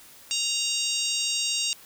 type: harmonic tone with a mistuned harmonic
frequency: 932.3 Hz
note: A#5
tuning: in tune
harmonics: 3 / 4 / 5 / 6 / 7 / 8 / 9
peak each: -30 / -31 / -32 / -33 / -33 / -34 / -35 dBFS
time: 0.31-1.73 s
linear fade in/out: 0 ms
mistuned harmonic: 7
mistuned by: +22 cents
effects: white hiss -50 dBFS RMS until 1.85 s